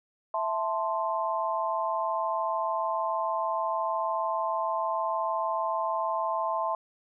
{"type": "chord", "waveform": "sine", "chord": "A minor", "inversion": "second", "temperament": "equal", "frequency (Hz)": [659.3, 880, 1046.5], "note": ["E5", "A5", "C6"], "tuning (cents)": [0, 0, 0], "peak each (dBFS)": [-31, -31, -30], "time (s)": [0.34, 6.75], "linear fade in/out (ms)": 2, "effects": []}